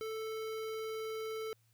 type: tone with notch filter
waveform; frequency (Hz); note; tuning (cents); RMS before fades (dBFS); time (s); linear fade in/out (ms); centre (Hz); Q
square; 440.4; A4; +2; -40; 0.01-1.53; 0; 8000; 1.6
effects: added 113 Hz sine -69 dBFS peak until 1.73 s + white hiss -75 dBFS RMS until 1.73 s